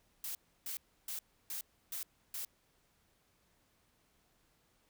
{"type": "noise bursts", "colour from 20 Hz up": "blue", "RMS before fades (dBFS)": -41, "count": 6, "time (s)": [0.24, 2.45], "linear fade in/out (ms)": 2, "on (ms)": 110, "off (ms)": 310, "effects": ["pink hiss -73 dBFS RMS until 4.89 s"]}